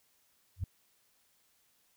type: tone with exponential growth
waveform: sine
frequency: 91.1 Hz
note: F#2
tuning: 26 cents flat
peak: -26 dBFS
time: 0.56-0.64 s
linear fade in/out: 5 ms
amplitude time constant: 16 ms
effects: tanh soft clip ceiling -24 dBFS + white hiss -71 dBFS RMS until 1.96 s